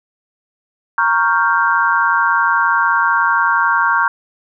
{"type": "chord", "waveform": "sine", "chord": "G half-diminished seventh", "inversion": "first", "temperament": "equal", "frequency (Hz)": [932.3, 1108.7, 1396.9, 1568], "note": ["Bb5", "Db6", "F6", "G6"], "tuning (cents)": [0, 0, 0, 0], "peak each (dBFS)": -17, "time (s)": [0.98, 4.08], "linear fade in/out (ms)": 2, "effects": []}